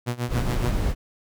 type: tone with tremolo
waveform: sawtooth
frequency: 121.3 Hz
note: B2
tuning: 31 cents flat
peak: -19 dBFS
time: 0.06-0.75 s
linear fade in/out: 20 ms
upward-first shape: sine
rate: 7.1 Hz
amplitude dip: 90%
type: noise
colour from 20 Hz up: brown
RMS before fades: -24 dBFS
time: 0.28-0.95 s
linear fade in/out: 50 ms
effects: none